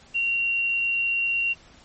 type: tone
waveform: sine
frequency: 2755 Hz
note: F7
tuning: 24 cents flat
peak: -21 dBFS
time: 0.14-1.54 s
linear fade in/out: 20 ms
effects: pink hiss -52 dBFS RMS until 1.84 s + MP3 32 kbps